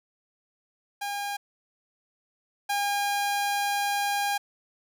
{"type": "tone pair in turn", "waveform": "sawtooth", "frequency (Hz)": [810, 810], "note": ["G#5", "G#5"], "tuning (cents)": [-43, -43], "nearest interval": "unison", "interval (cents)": 0, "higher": "neither", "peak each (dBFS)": [-26, -21], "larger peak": "second", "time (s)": [[1.01, 1.37], [2.69, 4.38]], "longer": "second", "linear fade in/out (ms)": 10, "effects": []}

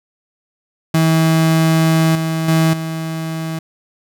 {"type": "tone with level steps", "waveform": "35% pulse", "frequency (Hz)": 161.4, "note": "E3", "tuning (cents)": -36, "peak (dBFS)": [-9, -15, -9, -19], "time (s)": [0.94, 3.59], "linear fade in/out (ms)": 5, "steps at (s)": [2.15, 2.48, 2.73], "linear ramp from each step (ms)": 5, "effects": []}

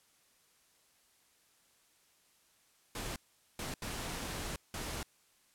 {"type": "noise bursts at uneven times", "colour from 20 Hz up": "pink", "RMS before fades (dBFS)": -40, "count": 4, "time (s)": [[2.95, 3.16], [3.59, 3.74], [3.82, 4.56], [4.74, 5.03]], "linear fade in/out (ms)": 2, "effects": ["white hiss -69 dBFS RMS until 5.54 s", "low-pass 12000 Hz 12 dB/octave"]}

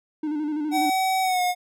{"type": "tone with vibrato", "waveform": "triangle", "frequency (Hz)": 301.9, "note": "D4", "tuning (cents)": 48, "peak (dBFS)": -22, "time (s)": [0.23, 0.9], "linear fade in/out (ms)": 5, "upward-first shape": "square", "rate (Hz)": 12, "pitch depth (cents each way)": 44}
{"type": "tone with pitch glide", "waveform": "square", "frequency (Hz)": [757, 721.6], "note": ["F#5", "F#5"], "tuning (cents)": [39, -44], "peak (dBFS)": -21, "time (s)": [0.71, 1.55], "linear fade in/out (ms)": 50, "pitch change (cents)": -83, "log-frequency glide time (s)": [1.22, 1.42]}
{"effects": []}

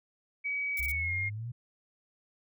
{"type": "tone with pitch glide", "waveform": "sine", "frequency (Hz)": [2271, 2131], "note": ["C#7", "C7"], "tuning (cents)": [41, 31], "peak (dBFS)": -30, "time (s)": [0.44, 1.3], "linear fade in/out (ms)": 20, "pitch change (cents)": -110, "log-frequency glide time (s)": [0.86, 1.13]}
{"type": "noise bursts", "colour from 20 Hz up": "violet", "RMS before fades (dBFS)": -40, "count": 3, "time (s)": [0.77, 0.917], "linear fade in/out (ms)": 2, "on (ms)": 35, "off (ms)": 21}
{"type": "exponential sweep", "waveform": "sine", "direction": "up", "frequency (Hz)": [66.7, 123.47], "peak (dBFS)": -35, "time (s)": [0.79, 1.52], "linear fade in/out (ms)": 10}
{"effects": []}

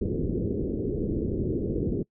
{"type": "low-pass noise", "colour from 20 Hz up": "white", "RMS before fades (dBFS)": -28, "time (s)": [0.01, 2.03], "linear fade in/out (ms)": 5, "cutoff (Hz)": 440, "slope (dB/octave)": 48, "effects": ["noise-tail reverb RT60 0.1 s tail -23 dB re dry"]}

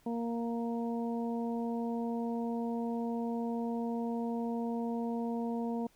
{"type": "harmonic tone", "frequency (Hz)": 233.1, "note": "A#3", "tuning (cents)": 0, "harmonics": [1, 2, 3, 4], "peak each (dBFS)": [-33, -39, -43, -45], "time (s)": [0.06, 5.87], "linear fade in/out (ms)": 5, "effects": ["pink hiss -67 dBFS RMS until 5.95 s"]}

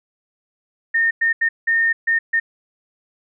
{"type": "tone bursts at uneven times", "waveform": "sine", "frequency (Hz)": 1828, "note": "A#6", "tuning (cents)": -34, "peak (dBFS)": -14, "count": 6, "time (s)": [[0.94, 1.11], [1.21, 1.33], [1.41, 1.49], [1.67, 1.93], [2.07, 2.19], [2.33, 2.4]], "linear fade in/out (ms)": 10, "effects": []}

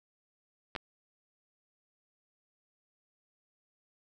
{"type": "clicks", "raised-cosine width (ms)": 0.3, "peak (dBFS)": [-21, -20], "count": 2, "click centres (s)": [0.752, 0.762], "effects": []}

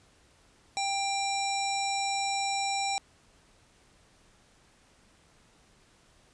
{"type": "harmonic tone", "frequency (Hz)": 790, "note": "G5", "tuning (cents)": 13, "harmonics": [1, 3, 5, 7, 9, 10], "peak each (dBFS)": [-30, -35, -37, -38, -40, -40], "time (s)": [0.77, 2.98], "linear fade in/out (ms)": 0, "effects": ["pink hiss -62 dBFS RMS until 6.33 s", "resampled to 22050 Hz"]}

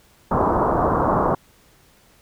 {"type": "low-pass noise", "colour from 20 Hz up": "white", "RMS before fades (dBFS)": -19, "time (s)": [0.31, 1.35], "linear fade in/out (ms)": 5, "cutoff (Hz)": 1200, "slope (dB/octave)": 48, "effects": ["pink hiss -55 dBFS RMS until 2.21 s"]}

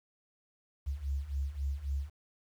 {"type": "beating tone pair", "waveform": "sine", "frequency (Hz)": [67.2, 70.9], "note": ["C2", "C#2"], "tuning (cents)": [47, 40], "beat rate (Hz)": 3.7, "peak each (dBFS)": [-37, -34], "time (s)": [0.86, 2.1], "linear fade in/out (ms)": 20, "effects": ["10-bit"]}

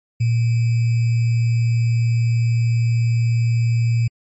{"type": "tone with sample-and-hold", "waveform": "sine", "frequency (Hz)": 116.54, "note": "A#2", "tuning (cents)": 0, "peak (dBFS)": -14, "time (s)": [0.2, 4.08], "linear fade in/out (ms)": 10, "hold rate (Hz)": 2450, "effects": ["MP3 32 kbps"]}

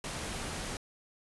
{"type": "noise", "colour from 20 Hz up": "pink", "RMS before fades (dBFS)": -38, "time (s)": [0.04, 0.77], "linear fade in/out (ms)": 2, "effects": ["resampled to 24000 Hz"]}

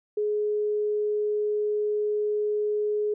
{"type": "tone", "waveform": "sine", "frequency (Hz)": 420, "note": "G#4", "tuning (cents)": 19, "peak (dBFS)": -23, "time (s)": [0.17, 3.14], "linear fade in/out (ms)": 5, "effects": []}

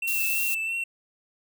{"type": "tone with vibrato", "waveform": "triangle", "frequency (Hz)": 2684, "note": "E7", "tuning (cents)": 31, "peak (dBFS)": -25, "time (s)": [0.02, 0.84], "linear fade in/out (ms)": 5, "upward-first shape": "sine", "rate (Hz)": 3, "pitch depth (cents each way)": 29}
{"type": "noise", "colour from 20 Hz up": "violet", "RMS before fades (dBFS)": -28, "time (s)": [0.07, 0.55], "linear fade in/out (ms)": 10}
{"effects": []}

